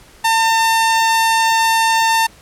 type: tone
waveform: sawtooth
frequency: 902 Hz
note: A5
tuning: 43 cents sharp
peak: -8 dBFS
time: 0.24-2.27 s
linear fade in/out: 10 ms
effects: pink hiss -45 dBFS RMS until 2.41 s + low-pass 12000 Hz 12 dB/octave